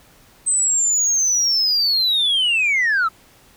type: linear sweep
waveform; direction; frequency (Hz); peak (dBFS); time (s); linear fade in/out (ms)
sine; down; 8250 to 1260; -13; 0.46-3.09; 20
effects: tanh soft clip ceiling -13 dBFS + pink hiss -51 dBFS RMS until 3.56 s